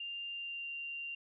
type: tone with pitch glide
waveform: sine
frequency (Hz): 2794 to 2775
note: F7 to F7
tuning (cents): 0 to -12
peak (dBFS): -39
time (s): 0-1.15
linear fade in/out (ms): 5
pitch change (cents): -12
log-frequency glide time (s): 0.28-0.68
effects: none